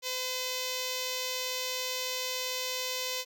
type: tone with notch filter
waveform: 5% pulse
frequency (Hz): 509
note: C5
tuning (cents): -48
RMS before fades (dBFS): -34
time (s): 0.02-3.25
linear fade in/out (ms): 50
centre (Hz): 1400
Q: 1.3
effects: none